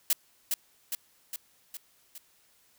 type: noise with echo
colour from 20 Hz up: blue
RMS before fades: -24 dBFS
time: 0.1-0.13 s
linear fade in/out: 2 ms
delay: 410 ms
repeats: 5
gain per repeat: -4 dB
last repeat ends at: 2.18 s
effects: white hiss -65 dBFS RMS until 2.78 s